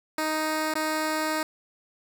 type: tone with dropouts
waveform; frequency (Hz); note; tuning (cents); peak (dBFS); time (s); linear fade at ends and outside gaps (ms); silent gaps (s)
10% pulse; 311.5; D#4; +2; -17; 0.18-1.43; 2; 0.739-0.754
effects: none